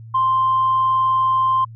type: tone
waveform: sine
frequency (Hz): 1046.5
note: C6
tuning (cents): 0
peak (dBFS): -13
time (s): 0.14-1.65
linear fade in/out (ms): 10
effects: tanh soft clip ceiling -10 dBFS + added 113 Hz sine -35 dBFS peak until 1.75 s